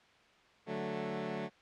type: chord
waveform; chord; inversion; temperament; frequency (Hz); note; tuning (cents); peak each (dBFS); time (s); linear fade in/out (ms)
15% pulse; D major; none; equal; 146.83 / 185 / 220; D3 / F#3 / A3; 0 / 0 / 0; -37 / -34 / -33; 0.66-1.5; 50
effects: white hiss -63 dBFS RMS until 1.61 s + low-pass 3000 Hz 12 dB/octave